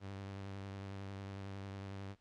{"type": "tone with vibrato", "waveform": "sawtooth", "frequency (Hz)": 98, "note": "G2", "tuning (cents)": 0, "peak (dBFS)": -40, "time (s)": [0, 2.16], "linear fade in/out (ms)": 50, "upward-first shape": "triangle", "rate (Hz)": 11, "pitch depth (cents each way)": 33, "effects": ["pink hiss -75 dBFS RMS until 2.2 s", "low-pass 5000 Hz 12 dB/octave"]}